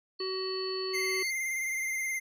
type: tone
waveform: sine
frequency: 4435 Hz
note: C#8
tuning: in tune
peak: -36 dBFS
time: 0.19-1.31 s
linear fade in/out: 10 ms
type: harmonic tone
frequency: 377.7 Hz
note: F#4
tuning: 36 cents sharp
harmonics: 1 / 3 / 5 / 7 / 8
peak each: -33 / -43 / -47 / -50 / -51 dBFS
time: 0.2-1.23 s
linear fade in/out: 5 ms
type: tone with vibrato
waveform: square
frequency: 2093 Hz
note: C7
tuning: in tune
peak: -31 dBFS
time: 0.93-2.2 s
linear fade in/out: 20 ms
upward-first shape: sine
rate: 19 Hz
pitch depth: 31 cents each way
effects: none